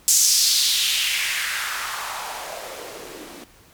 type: noise with band-pass filter sweep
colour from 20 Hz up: blue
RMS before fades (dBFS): -23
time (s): 0.08-3.44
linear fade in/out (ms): 0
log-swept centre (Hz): 7000 to 260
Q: 2.5
effects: pink hiss -52 dBFS RMS until 3.73 s